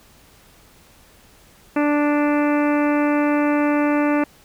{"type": "harmonic tone", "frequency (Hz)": 293.7, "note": "D4", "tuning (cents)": 0, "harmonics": [1, 2, 3, 4, 5, 6, 7, 8, 9], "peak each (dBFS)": [-17, -23, -27, -29, -31, -33, -34, -35, -36], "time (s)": [1.76, 4.24], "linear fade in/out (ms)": 5, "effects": ["pink hiss -51 dBFS RMS until 4.44 s"]}